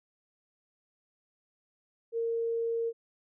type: tone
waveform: sine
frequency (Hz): 460.6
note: A#4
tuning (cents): -21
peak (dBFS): -28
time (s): 2.12-2.93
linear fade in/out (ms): 50
effects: none